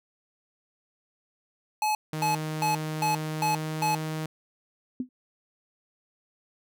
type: tone bursts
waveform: square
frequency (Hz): 854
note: G#5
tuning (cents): +48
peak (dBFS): -24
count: 6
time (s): 1.82-3.95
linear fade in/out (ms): 2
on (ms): 130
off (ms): 270
type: tone with pitch glide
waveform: sawtooth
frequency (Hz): 155.56 to 156.82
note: D#3 to D#3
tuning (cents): 0 to +14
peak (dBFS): -26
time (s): 2.13-4.26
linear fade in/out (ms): 2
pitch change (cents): +14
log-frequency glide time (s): 3.29-3.93
type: tone with exponential decay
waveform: sine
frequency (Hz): 252.4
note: B3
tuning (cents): +38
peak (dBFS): -23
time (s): 5-5.09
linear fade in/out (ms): 2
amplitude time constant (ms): 19
effects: none